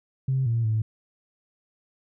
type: tone with pitch steps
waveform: sine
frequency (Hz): 132.5 / 115.7 / 109.7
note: C3 / A#2 / A2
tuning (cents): +22 / -13 / -5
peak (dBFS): -20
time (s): 0.28-0.82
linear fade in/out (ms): 5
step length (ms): 180
effects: tanh soft clip ceiling -16 dBFS

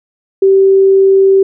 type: tone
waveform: sine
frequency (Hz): 387.4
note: G4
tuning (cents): -20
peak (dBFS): -4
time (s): 0.42-1.43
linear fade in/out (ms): 5
effects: none

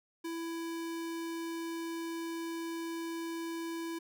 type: tone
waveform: square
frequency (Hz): 332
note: E4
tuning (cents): +12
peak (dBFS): -37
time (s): 0.24-3.99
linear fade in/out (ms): 10
effects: none

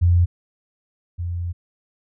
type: tone pair in turn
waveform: sine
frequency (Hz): 87.31 / 86.93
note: F2 / F2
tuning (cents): 0 / -7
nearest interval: unison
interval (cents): 7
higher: first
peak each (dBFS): -12 / -23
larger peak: first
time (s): 0.01-0.26 / 1.18-1.53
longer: second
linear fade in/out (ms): 20
effects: none

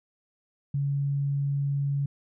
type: tone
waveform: sine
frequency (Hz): 140.7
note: C#3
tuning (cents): +26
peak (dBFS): -24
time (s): 0.74-2.06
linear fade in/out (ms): 5
effects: none

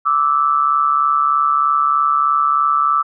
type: tone pair together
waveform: sine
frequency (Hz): 1169 / 1312.2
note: D6 / E6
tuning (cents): -8 / -8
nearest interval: major second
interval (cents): 200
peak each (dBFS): -15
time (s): 0.05-3.03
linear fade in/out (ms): 20
effects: none

